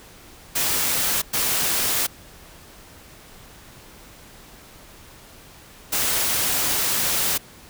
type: noise bursts at uneven times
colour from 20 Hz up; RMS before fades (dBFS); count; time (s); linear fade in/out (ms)
white; -22; 3; 0.55-1.22 / 1.33-2.07 / 5.92-7.38; 10
effects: pink hiss -46 dBFS RMS until 7.69 s